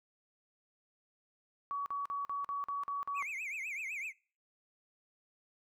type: tone bursts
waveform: sine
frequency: 1131 Hz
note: C#6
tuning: 34 cents sharp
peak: -34 dBFS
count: 8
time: 1.71-3.225 s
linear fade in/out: 0 ms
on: 150 ms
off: 45 ms
type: tone with vibrato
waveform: triangle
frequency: 2328 Hz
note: D7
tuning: 16 cents flat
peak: -36 dBFS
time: 3.14-4.13 s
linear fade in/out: 50 ms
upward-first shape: triangle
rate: 7.9 Hz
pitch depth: 230 cents each way
effects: noise-tail reverb RT60 0.4 s tail -23 dB re dry